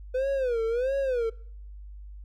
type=tone with vibrato; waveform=triangle; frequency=497.9 Hz; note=B4; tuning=14 cents sharp; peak=-22 dBFS; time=0.14-1.3 s; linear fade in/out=10 ms; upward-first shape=sine; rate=1.5 Hz; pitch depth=180 cents each way; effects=noise-tail reverb RT60 0.6 s tail -23 dB re dry + added 50 Hz sine -40 dBFS peak until 2.24 s